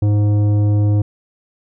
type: tone with tanh clipping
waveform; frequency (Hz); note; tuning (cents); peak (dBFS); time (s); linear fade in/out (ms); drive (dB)
sine; 103.83; G#2; 0; -13; 0.02-1.02; 5; 11
effects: none